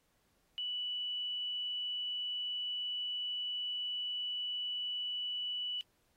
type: tone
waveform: sine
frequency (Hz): 2960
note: F#7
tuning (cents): 0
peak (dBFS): -35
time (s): 0.58-5.81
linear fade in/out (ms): 0
effects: pink hiss -75 dBFS RMS until 6.16 s + AAC 48 kbps